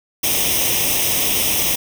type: noise with comb filter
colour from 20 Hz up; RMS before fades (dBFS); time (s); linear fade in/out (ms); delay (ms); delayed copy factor
white; -18; 0.23-1.76; 10; 0.34; +0.75
effects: none